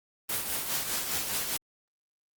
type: noise with tremolo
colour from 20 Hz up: white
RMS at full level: -29 dBFS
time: 0.29-1.57 s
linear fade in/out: 5 ms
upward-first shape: triangle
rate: 4.9 Hz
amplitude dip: 55%
effects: Opus 24 kbps